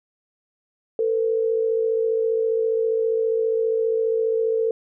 sine tone pair together, 448.1 / 503 Hz, A4 / B4, +32 / +32 cents, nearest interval major second, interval 200 cents, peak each -19 / -27 dBFS, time 0.99-4.71 s, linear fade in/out 2 ms, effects none

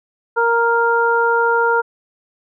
harmonic tone, 466.2 Hz, A#4, in tune, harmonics 1 / 2 / 3, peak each -17 / -17 / -17 dBFS, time 0.36-1.82 s, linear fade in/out 20 ms, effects none

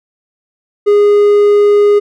triangle tone, 411.7 Hz, G#4, 15 cents flat, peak -3 dBFS, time 0.86-2 s, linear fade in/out 20 ms, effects none

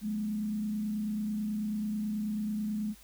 sine tone with frequency modulation, 211.9 Hz, G#3, 35 cents sharp, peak -30 dBFS, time 0.01-2.95 s, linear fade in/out 50 ms, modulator 29.2 Hz, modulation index 0.4, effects added 50 Hz sine -58 dBFS peak until 3.03 s + white hiss -57 dBFS RMS until 3.03 s

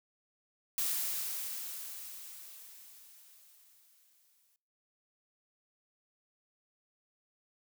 blue noise with exponential decay, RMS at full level -32 dBFS, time 0.78-4.56 s, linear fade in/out 1 ms, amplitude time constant 820 ms, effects noise-tail reverb RT60 0.6 s tail -24 dB re dry

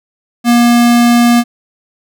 square tone, 238.3 Hz, A#3, 38 cents sharp, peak -6 dBFS, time 0.44-1.44 s, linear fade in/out 50 ms, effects none

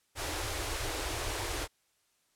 pink band-stop noise, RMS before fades -35 dBFS, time 0.15-1.68 s, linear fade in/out 50 ms, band 120 to 280 Hz, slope 96 dB/octave, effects white hiss -73 dBFS RMS until 2.35 s + low-pass 11000 Hz 12 dB/octave

